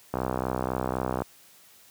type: click train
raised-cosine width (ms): 1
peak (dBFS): -13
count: 70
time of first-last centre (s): 0.14-1.22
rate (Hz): 63.9
effects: white hiss -55 dBFS RMS until 1.9 s + high-pass 60 Hz 12 dB/octave